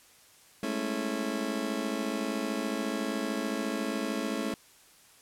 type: chord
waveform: 30% pulse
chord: A major seventh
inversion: third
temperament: just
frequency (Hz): 206.2 / 220 / 275 / 330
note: G#3 / A3 / C#4 / E4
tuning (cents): -12 / 0 / -14 / +2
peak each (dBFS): -36 / -32 / -32 / -35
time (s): 0.63-4.54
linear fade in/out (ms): 2
effects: white hiss -58 dBFS RMS until 5.21 s + low-pass 12000 Hz 12 dB/octave